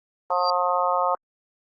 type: harmonic tone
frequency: 178.9 Hz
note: F3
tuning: 42 cents sharp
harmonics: 3 / 4 / 5 / 6 / 7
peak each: -26 / -26 / -26 / -26 / -26 dBFS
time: 0.3-1.15 s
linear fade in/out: 2 ms
type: tone with exponential growth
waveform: sine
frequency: 4715 Hz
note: D8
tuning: 6 cents sharp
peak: -22 dBFS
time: 0.3-0.5 s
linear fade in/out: 1 ms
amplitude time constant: 42 ms
effects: Opus 24 kbps